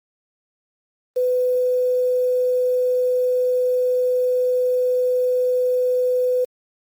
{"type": "tone with quantisation", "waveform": "sine", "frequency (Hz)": 501, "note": "B4", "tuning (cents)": 25, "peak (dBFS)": -16, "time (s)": [1.16, 6.45], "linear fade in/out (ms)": 10, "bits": 7, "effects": ["Opus 24 kbps"]}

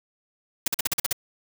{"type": "noise bursts", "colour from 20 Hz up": "white", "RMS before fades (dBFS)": -23, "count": 8, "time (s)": [0.66, 1.128], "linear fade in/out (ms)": 5, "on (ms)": 20, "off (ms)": 44, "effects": []}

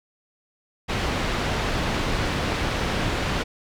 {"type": "low-pass noise", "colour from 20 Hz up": "pink", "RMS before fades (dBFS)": -25, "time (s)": [0.88, 3.44], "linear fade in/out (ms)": 20, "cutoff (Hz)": 3800, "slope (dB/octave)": 12, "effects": []}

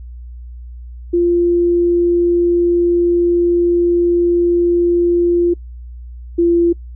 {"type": "tone pair in turn", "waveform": "sine", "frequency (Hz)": [346.9, 342.1], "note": ["F4", "F4"], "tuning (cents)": [-12, -36], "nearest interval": "unison", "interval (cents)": 24, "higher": "first", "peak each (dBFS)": [-10, -9], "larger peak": "second", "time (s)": [[1.13, 5.54], [6.38, 6.73]], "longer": "first", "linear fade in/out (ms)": 10, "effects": ["noise-tail reverb RT60 0.1 s tail -26 dB re dry", "added 60 Hz sine -29 dBFS peak until 6.95 s"]}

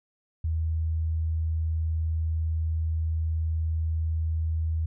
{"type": "tone", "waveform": "sine", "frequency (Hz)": 80.3, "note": "E2", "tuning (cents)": -45, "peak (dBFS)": -24, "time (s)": [0.44, 4.86], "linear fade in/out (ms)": 5, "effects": []}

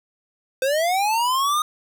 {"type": "linear sweep", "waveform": "square", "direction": "up", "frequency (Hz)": [510, 1244.5], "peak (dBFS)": -19, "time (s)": [0.62, 1.62], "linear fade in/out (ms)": 2, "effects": []}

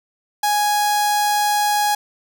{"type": "tone with notch filter", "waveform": "sawtooth", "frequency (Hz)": 830.6, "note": "G#5", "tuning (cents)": 0, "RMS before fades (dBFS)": -18, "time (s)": [0.43, 1.95], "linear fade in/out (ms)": 5, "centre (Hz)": 2200, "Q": 1.4, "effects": []}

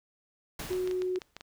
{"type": "noise with exponential decay", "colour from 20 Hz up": "pink", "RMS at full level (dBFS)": -37, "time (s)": [0.59, 1.42], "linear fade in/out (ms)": 5, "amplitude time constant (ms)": 180}
{"type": "tone", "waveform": "sine", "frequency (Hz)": 367.2, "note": "F#4", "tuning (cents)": -13, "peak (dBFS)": -28, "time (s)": [0.7, 1.19], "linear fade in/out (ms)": 10}
{"type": "clicks", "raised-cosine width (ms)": 0.2, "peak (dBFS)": -24, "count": 8, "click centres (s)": [0.731, 0.875, 0.912, 1.02, 1.159, 1.218, 1.366, 1.409]}
{"effects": []}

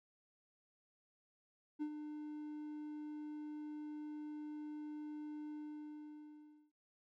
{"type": "tone with ADSR envelope", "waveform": "triangle", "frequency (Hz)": 300.7, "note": "D4", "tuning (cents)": 41, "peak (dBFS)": -34, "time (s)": [1.79, 6.72], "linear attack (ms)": 29, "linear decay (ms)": 72, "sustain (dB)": -8, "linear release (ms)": 1200, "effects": []}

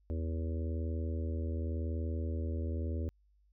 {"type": "harmonic tone", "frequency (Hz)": 80.9, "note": "E2", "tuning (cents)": -32, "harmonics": [1, 3, 4, 5, 6, 7], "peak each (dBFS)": [-33, -43, -45, -47, -49, -50], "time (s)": [0.1, 3.09], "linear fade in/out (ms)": 0, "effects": ["added 50 Hz sine -65 dBFS peak until 3.52 s"]}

